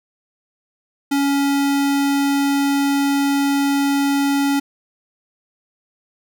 square tone, 280 Hz, C#4, 18 cents sharp, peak -16 dBFS, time 1.11-4.6 s, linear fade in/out 10 ms, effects none

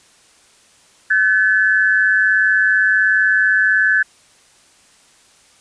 sine tone pair together, 1521.4 / 1720 Hz, F#6 / A6, +48 / -40 cents, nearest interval major second, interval 212 cents, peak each -14 dBFS, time 1.1-4.03 s, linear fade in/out 10 ms, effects white hiss -51 dBFS RMS until 5.6 s + resampled to 22050 Hz

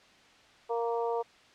harmonic tone, 233.1 Hz, A#3, in tune, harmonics 2 / 3 / 4 / 5, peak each -30 / -36 / -35 / -43 dBFS, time 0.69-1.23 s, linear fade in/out 20 ms, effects white hiss -58 dBFS RMS until 1.54 s + low-pass 4000 Hz 12 dB/octave

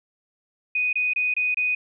sine tone bursts, 2489 Hz, D#7, in tune, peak -20 dBFS, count 5, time 0.75-1.75 s, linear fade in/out 5 ms, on 180 ms, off 25 ms, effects none

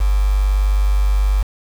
sine tone with quantisation, 49.48 Hz, G1, 17 cents sharp, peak -12 dBFS, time 0-1.43 s, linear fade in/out 10 ms, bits 5, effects none

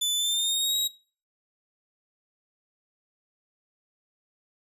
sawtooth tone with pitch glide, 3500 to 3817 Hz, A7 to A#7, -10 to +40 cents, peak -21 dBFS, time 0.01-0.88 s, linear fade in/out 10 ms, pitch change +150 cents, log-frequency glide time 0.16-0.76 s, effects noise-tail reverb RT60 0.4 s tail -22 dB re dry + resampled to 32000 Hz

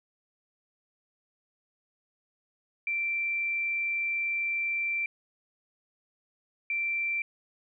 sine tone bursts at uneven times, 2349 Hz, D7, in tune, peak -27 dBFS, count 2, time 2.87-5.06 / 6.7-7.22 s, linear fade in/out 2 ms, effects none

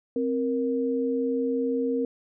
sine tone pair together, 263 / 468.6 Hz, C4 / A#4, +9 / +9 cents, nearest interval minor seventh, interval 1000 cents, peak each -26 dBFS, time 0.16-2.05 s, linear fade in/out 2 ms, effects none

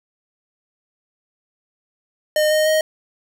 square tone with pitch steps, 611 / 618.1 / 625.3 Hz, D#5 / D#5 / D#5, -32 / -12 / +8 cents, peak -15 dBFS, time 2.36-2.81 s, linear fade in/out 2 ms, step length 150 ms, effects none

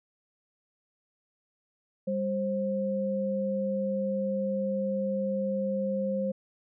sine tone pair together, 198.53 / 530 Hz, G3 / C5, +22 / +22 cents, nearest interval octave + perfect fourth, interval 1700 cents, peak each -30 / -29 dBFS, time 2.07-6.32 s, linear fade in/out 10 ms, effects none

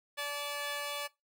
10% pulse tone pair together, 578 / 866 Hz, D5 / A5, -28 / -28 cents, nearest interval perfect fifth, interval 700 cents, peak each -28 / -34 dBFS, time 0.17-1.08 s, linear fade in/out 20 ms, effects noise-tail reverb RT60 0.2 s tail -20 dB re dry

